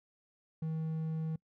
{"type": "tone", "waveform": "triangle", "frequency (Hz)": 159.4, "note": "D#3", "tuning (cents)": 42, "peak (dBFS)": -31, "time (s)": [0.62, 1.36], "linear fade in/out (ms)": 5, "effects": ["noise-tail reverb RT60 0.1 s tail -25 dB re dry"]}